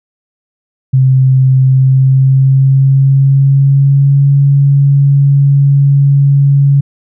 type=tone with pitch glide; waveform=sine; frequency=131.4 to 140.02 Hz; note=C3 to C#3; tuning=+8 to +18 cents; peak=-4 dBFS; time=0.93-6.81 s; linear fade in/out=10 ms; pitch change=+110 cents; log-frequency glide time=1.61-4.29 s; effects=none